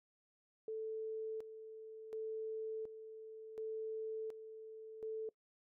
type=tone with tremolo; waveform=sine; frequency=440 Hz; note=A4; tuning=in tune; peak=-39 dBFS; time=0.68-5.29 s; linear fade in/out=2 ms; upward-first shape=square; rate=0.69 Hz; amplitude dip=65%; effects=noise-tail reverb RT60 0.1 s tail -23 dB re dry